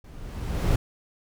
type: noise with level ramp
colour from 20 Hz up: brown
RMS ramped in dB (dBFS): -45 to -20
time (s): 0.04-0.76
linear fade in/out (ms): 5
effects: none